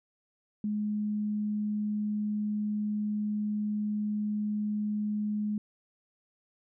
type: tone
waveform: sine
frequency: 210 Hz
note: G#3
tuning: 19 cents sharp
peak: -28 dBFS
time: 0.64-5.58 s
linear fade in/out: 2 ms
effects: none